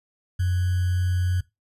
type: tone with sample-and-hold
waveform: sine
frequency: 90.3 Hz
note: F#2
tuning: 42 cents flat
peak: -20 dBFS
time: 0.39-1.41 s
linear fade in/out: 10 ms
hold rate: 1575 Hz
effects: noise-tail reverb RT60 0.2 s tail -19 dB re dry + resampled to 32000 Hz